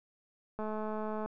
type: click train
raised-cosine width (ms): 1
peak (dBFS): -25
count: 145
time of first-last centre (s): 0.59-1.26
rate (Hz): 215
effects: none